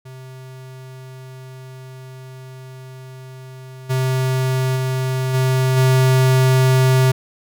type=tone with level steps; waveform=square; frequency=130.2 Hz; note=C3; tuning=8 cents flat; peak=-35 / -17 / -19 / -15 / -12 dBFS; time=0.05-7.12 s; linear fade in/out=10 ms; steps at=3.89 / 4.75 / 5.33 / 5.76 s; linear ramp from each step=20 ms; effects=none